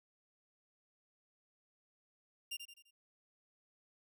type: tone with echo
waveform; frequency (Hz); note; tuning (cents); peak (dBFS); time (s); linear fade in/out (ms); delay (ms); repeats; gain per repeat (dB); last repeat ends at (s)
sawtooth; 2794; F7; 0; -36; 2.51-2.57; 10; 85; 4; -7; 2.91
effects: none